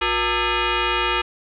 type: tone with frequency modulation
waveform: sine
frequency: 784 Hz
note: G5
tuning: in tune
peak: -18 dBFS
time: 0.01-1.22 s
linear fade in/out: 10 ms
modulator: 421 Hz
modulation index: 5.7
effects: none